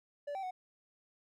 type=tone with pitch steps; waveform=triangle; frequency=578 / 774 / 739 Hz; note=D5 / G5 / F#5; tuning=-28 / -22 / -2 cents; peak=-35 dBFS; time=0.27-0.51 s; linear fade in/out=10 ms; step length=80 ms; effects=none